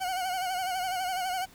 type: tone with vibrato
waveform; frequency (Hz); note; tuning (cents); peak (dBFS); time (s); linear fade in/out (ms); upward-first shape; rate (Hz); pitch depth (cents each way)
40% pulse; 740; F#5; 0; -28; 0-1.46; 20; sine; 12; 62
effects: pink hiss -55 dBFS RMS until 1.54 s